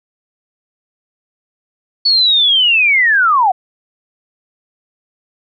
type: linear sweep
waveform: sine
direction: down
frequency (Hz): 4464 to 705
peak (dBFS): -8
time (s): 2.05-3.52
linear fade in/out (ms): 10
effects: none